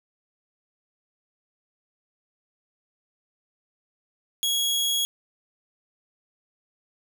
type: tone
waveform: sawtooth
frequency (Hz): 3322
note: G#7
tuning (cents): 0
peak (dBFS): -19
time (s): 4.43-5.05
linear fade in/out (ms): 0
effects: 10-bit